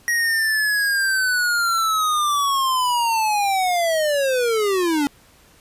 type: linear sweep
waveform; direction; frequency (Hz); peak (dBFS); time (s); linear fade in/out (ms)
square; down; 1895 to 277.2; -18; 0.08-5.07; 0
effects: pink hiss -52 dBFS RMS until 5.6 s + resampled to 32000 Hz